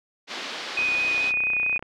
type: band-pass noise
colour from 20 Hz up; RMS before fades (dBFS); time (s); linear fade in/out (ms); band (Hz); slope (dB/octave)
white; -34; 0.27-1.33; 50; 230 to 4500; 24
type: tone with vibrato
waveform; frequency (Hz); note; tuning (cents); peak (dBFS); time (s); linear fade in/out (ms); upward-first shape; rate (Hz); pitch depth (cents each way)
sine; 2489; D#7; 0; -21; 0.77-1.78; 5; square; 4.6; 8
type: click train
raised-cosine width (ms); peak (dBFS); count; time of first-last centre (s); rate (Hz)
0.5; -22; 33; 0.79-1.826; 30.9
effects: none

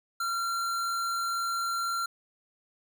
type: tone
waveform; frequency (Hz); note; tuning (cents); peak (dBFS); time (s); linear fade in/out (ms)
square; 1371; F6; -32; -29; 0.2-2.06; 5
effects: none

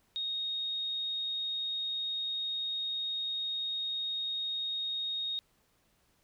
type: tone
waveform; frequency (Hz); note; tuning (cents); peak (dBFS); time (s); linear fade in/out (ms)
sine; 3729; A#7; 0; -32; 0.16-5.39; 0
effects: pink hiss -71 dBFS RMS until 6.23 s

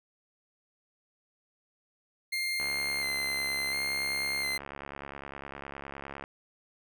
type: tone with vibrato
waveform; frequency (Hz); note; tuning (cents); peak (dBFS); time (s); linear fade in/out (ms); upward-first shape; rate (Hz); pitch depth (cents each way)
30% pulse; 2093; C7; 0; -27; 2.32-4.58; 10; square; 0.71; 18
type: click train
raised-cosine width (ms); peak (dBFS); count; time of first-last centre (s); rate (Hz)
0.5; -25; 255; 2.6-6.239; 69.8
effects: none

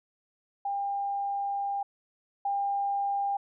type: tone pair in turn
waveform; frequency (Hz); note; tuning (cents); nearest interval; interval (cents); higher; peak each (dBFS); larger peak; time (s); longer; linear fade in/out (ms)
sine; 800 / 800; G5 / G5; +35 / +35; unison; 0; neither; -28 / -26; second; 0.65-1.83 / 2.45-3.37; first; 5
effects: none

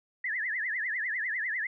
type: tone with vibrato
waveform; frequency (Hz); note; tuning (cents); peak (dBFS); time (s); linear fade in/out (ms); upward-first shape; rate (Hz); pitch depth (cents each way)
sine; 1864.7; A#6; 0; -29; 0.24-1.67; 5; triangle; 10; 220
effects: none

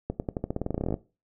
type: accelerating click train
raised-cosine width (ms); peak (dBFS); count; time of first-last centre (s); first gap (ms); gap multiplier
2; -15; 19; 0.1-0.941; 99; 0.9
effects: noise-tail reverb RT60 0.3 s tail -18 dB re dry

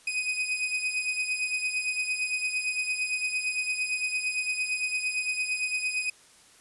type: beating tone pair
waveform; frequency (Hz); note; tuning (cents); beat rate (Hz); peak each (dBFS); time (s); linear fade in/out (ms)
40% pulse; 2500 / 2508.8; D#7 / D#7; +8 / +14; 8.8; -28 / -32; 0.07-6.1; 5
effects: white hiss -56 dBFS RMS until 6.6 s + resampled to 24000 Hz

